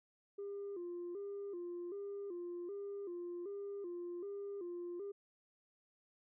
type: tone with vibrato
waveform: sine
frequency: 374.9 Hz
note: F#4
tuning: 23 cents sharp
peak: -40 dBFS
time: 0.38-5.12 s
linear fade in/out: 10 ms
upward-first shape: square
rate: 1.3 Hz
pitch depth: 120 cents each way
effects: tanh soft clip ceiling -39 dBFS